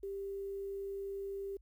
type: tone with quantisation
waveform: sine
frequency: 394.3 Hz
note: G4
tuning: 10 cents sharp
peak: -38 dBFS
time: 0.03-1.57 s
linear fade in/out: 5 ms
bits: 11
effects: added 50 Hz sine -59 dBFS peak until 1.61 s